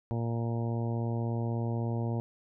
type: harmonic tone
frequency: 116.4 Hz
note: A#2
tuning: 2 cents flat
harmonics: 1 / 2 / 3 / 4 / 5 / 6 / 7 / 8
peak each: -30 / -36 / -40 / -42 / -44 / -46 / -47 / -48 dBFS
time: 0.11-2.2 s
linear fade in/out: 0 ms
effects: none